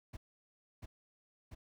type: noise with echo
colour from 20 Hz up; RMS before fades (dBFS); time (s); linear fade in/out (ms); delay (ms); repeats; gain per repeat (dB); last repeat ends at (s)
brown; -45; 0.13-0.17; 10; 690; 2; -2; 1.55
effects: none